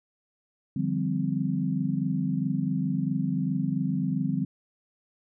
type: tone cluster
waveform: sine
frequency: 149.2 / 173.8 / 196.7 / 258.7 Hz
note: D3 / F3 / G3 / C4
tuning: +28 / -8 / +6 / -19 cents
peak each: -30 dBFS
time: 0.76-4.45 s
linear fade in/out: 5 ms
effects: none